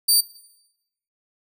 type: tone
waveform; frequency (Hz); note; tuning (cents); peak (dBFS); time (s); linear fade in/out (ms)
20% pulse; 4636; D8; -23; -9; 0.08-0.21; 10
effects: noise-tail reverb RT60 0.9 s tail -17 dB re dry